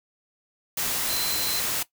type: tone in noise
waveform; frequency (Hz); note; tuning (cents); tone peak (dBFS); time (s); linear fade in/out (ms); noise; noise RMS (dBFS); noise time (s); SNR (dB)
sine; 4074; C8; -47; -30; 1.09-1.6; 5; white; -27; 0.77-1.83; -6
effects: noise-tail reverb RT60 0.1 s tail -17 dB re dry